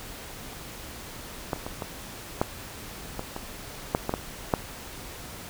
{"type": "clicks", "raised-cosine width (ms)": 1, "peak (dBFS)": [-12, -26, -19, -17, -8, -17, -18, -7, -12, -11, -6], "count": 11, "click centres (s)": [1.532, 1.562, 1.665, 1.822, 2.415, 3.194, 3.364, 3.949, 4.094, 4.139, 4.538], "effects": ["pink hiss -41 dBFS RMS until 5.49 s"]}